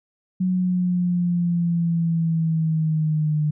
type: linear sweep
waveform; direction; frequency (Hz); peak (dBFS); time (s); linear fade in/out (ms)
sine; down; 184.8 to 150.4; -18; 0.4-3.51; 10
effects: none